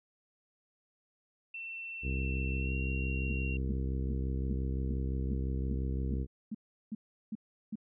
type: tone with pitch glide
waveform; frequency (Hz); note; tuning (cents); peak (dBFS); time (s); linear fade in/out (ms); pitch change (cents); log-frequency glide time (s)
sine; 2692 to 2750; E7 to F7; +36 to -27; -39; 1.54-3.57; 5; +37; 2.56-2.74
type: harmonic tone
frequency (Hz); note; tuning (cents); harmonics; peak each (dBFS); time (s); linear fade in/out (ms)
65.8; C2; +10; 1 / 2 / 3 / 4 / 5 / 6 / 7; -32 / -38 / -42 / -44 / -46 / -48 / -49; 2.02-6.27; 50
type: tone bursts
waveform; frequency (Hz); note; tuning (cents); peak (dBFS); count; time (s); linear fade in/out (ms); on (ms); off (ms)
sine; 216.8; A3; -25; -34; 12; 3.29-7.756; 5; 33; 370
effects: none